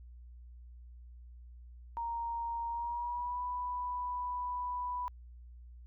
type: tone with pitch glide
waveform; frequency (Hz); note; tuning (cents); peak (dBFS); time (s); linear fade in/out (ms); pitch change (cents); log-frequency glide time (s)
sine; 932.3 to 987.7; A#5 to B5; 0 to 0; -34; 1.97-5.08; 0; +100; 2.69-3.41
effects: added 60 Hz sine -49 dBFS peak until 5.86 s